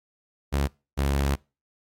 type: tone pair in turn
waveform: sawtooth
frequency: 70 / 69.56 Hz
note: C#2 / C#2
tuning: +18 / +7 cents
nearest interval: unison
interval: 11 cents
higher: first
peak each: -18 / -18 dBFS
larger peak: neither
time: 0.52-0.68 / 0.97-1.36 s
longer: second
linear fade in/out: 20 ms
effects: noise-tail reverb RT60 0.3 s tail -25 dB re dry + AAC 48 kbps